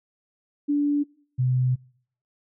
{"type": "tone pair in turn", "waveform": "sine", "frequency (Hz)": [290, 127.18], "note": ["D4", "C3"], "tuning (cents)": [-22, -49], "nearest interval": "octave + major second", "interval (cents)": 1427, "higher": "first", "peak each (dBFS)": -19, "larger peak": "neither", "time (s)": [[0.68, 1.04], [1.38, 1.76]], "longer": "second", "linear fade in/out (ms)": 20, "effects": ["noise-tail reverb RT60 0.6 s tail -25 dB re dry"]}